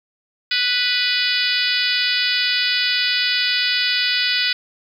harmonic tone, 493.9 Hz, B4, in tune, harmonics 3 / 4 / 5 / 6 / 7 / 8 / 9 / 10, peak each -25 / -25 / -25 / -25 / -25 / -25 / -25 / -25 dBFS, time 0.51-4.53 s, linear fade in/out 5 ms, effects 8-bit

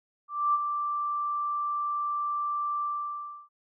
sine tone with ADSR envelope, 1174.7 Hz, D6, in tune, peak -20 dBFS, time 0.28-3.49 s, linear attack 260 ms, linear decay 33 ms, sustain -7 dB, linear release 660 ms, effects none

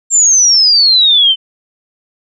sine exponential sweep, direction down, 7459 to 3034 Hz, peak -5 dBFS, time 0.1-1.36 s, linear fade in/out 50 ms, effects none

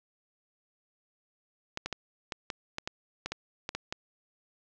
clicks, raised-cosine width 0.2 ms, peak -16 dBFS, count 12, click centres 1.774 / 1.86 / 1.927 / 2.322 / 2.502 / 2.784 / 2.875 / 3.26 / 3.32 / 3.691 / 3.75 / 3.925 s, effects low-pass 7000 Hz 12 dB/octave + 9-bit

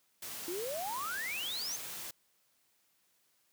white noise, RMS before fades -43 dBFS, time 0.22-2.11 s, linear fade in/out 5 ms
sine exponential sweep, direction up, 329.6 to 6420 Hz, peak -36 dBFS, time 0.48-1.76 s, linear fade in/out 0 ms
effects white hiss -73 dBFS RMS until 3.52 s + high-pass 80 Hz 12 dB/octave

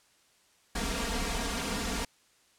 pink noise with comb filter, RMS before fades -32 dBFS, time 0.75-2.05 s, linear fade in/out 5 ms, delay 4.3 ms, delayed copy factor +0.95, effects white hiss -65 dBFS RMS until 2.58 s + low-pass 9000 Hz 12 dB/octave

